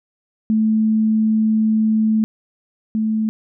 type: tone pair in turn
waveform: sine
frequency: 218.5 / 218.5 Hz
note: A3 / A3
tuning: -12 / -12 cents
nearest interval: unison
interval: 0 cents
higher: neither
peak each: -13 / -16 dBFS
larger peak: first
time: 0.5-2.24 / 2.95-3.29 s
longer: first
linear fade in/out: 0 ms
effects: none